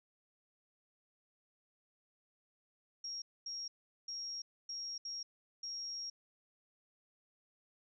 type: tone bursts at uneven times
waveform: sine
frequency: 5588 Hz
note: F8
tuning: in tune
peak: -40 dBFS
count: 6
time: 3.04-3.22 / 3.46-3.68 / 4.08-4.42 / 4.69-4.98 / 5.05-5.23 / 5.63-6.1 s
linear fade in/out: 5 ms
effects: none